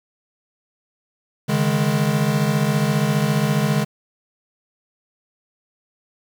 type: chord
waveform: square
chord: C# suspended second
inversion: none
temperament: equal with one note detuned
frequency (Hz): 140.77 / 155.56 / 207.7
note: C#3 / D#3 / G#3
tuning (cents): +27 / 0 / 0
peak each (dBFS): -22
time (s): 1.48-3.85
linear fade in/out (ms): 20
effects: 7-bit